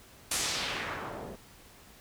white noise with low-pass filter sweep, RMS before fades -35 dBFS, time 0.31-1.36 s, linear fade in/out 5 ms, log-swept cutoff 9900 to 440 Hz, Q 1.2, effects pink hiss -55 dBFS RMS until 2 s

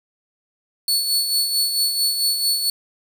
sawtooth tone with tremolo, 4426 Hz, C#8, 3 cents flat, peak -13 dBFS, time 0.88-2.7 s, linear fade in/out 2 ms, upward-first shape sine, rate 4.5 Hz, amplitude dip 50%, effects 7-bit

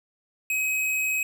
square tone, 2538 Hz, D#7, 34 cents sharp, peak -24 dBFS, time 0.5-1.23 s, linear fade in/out 2 ms, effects none

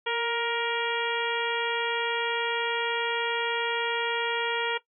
harmonic tone with a mistuned harmonic, 470 Hz, A#4, 14 cents sharp, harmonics 1 / 2 / 3 / 4 / 5 / 6 / 7, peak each -30 / -31 / -34 / -35 / -36 / -36 / -35 dBFS, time 0.06-4.78 s, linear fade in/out 10 ms, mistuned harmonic 1, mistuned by -25 cents, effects noise-tail reverb RT60 0.1 s tail -17 dB re dry

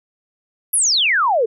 sine exponential sweep, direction down, 11840 to 418.8 Hz, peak -13 dBFS, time 0.73-1.46 s, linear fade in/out 10 ms, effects none

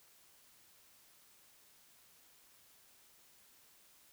silence, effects white hiss -65 dBFS RMS until 4.12 s

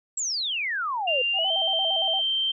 sine exponential sweep, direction down, 7790 to 484.6 Hz, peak -25 dBFS, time 0.17-1.22 s, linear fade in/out 5 ms
sine tone with pitch glide, 2790 to 3132 Hz, F7 to G7, -2 to -2 cents, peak -22 dBFS, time 1.07-2.52 s, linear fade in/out 10 ms, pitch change +200 cents, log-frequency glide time 1.35-1.52 s
sine tone with vibrato, 710 Hz, F5, 28 cents sharp, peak -28 dBFS, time 1.33-2.22 s, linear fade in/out 50 ms, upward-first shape square, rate 8.7 Hz, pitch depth 140 cents each way
effects none

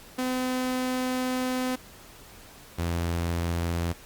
sawtooth tone pair in turn, 254.8 / 85.03 Hz, C4 / F2, -46 / -46 cents, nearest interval octave + perfect fifth, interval 1900 cents, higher first, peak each -22 dBFS, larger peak neither, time 0.18-1.76 / 2.78-3.93 s, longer first, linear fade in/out 10 ms, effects pink hiss -49 dBFS RMS until 4.05 s + Opus 48 kbps

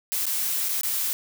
blue noise with dropouts, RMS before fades -26 dBFS, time 0.12-1.13 s, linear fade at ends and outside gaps 0 ms, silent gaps 0.256-0.266 / 0.687-0.692 / 0.811-0.833 s, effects none

